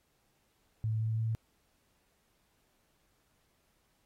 sine tone with pitch steps, 110 / 111.02 / 112.05 Hz, A2 / A2 / A2, 0 / +16 / +32 cents, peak -29 dBFS, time 0.84-1.35 s, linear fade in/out 0 ms, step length 170 ms, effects pink hiss -74 dBFS RMS until 4.05 s + AAC 48 kbps

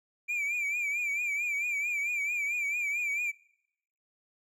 triangle tone with vibrato, 2354 Hz, D7, 3 cents sharp, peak -27 dBFS, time 0.28-3.32 s, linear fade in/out 20 ms, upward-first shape triangle, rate 4.5 Hz, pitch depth 90 cents each way, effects noise-tail reverb RT60 0.8 s tail -24 dB re dry

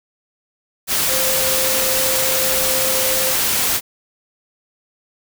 sine tone in noise, 523.3 Hz, C5, in tune, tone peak -23 dBFS, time 1.07-3.35 s, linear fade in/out 50 ms, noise white, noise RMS -18 dBFS, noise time 0.87-3.81 s, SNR -8 dB, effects none

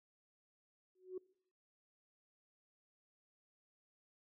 sine tone with exponential growth, 370 Hz, F#4, in tune, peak -37 dBFS, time 0.95-1.18 s, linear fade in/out 5 ms, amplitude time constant 48 ms, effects noise-tail reverb RT60 0.7 s tail -24 dB re dry + tanh soft clip ceiling -35 dBFS

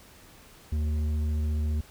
sine tone with tanh clipping, 76.2 Hz, D#2, 36 cents flat, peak -26 dBFS, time 0.72-1.81 s, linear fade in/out 5 ms, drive 8 dB, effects pink hiss -53 dBFS RMS until 1.9 s

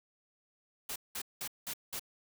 white noise bursts, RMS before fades -39 dBFS, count 5, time 0.89-1.995 s, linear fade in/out 5 ms, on 69 ms, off 190 ms, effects none

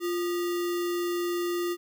sine tone with sample-and-hold, 349.2 Hz, F4, in tune, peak -26 dBFS, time 0-1.77 s, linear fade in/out 50 ms, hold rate 1575 Hz, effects none

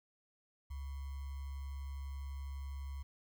sine tone with sample-and-hold, 69 Hz, C#2, 7 cents flat, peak -40 dBFS, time 0.7-3.03 s, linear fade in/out 10 ms, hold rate 1050 Hz, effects none

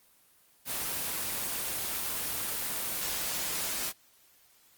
white noise, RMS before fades -33 dBFS, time 0.65-3.93 s, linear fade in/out 50 ms, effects white hiss -63 dBFS RMS until 4.77 s + Opus 24 kbps

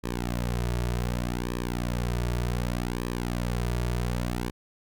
sawtooth tone with flanger, 60.1 Hz, B1, 46 cents flat, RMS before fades -29 dBFS, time 0.03-4.51 s, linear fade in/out 20 ms, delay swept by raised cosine 1.4 to 3.9 ms, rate 0.66 Hz, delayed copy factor -0.85, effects none

